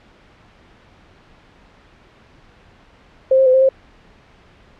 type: tone with pitch steps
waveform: sine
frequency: 526 / 531 / 512 / 526 / 532 Hz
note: C5 / C5 / C5 / C5 / C5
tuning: +9 / +25 / -38 / +9 / +29 cents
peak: -9 dBFS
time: 3.31-3.69 s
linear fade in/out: 5 ms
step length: 76 ms
effects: pink hiss -49 dBFS RMS until 4.79 s + low-pass 3000 Hz 12 dB/octave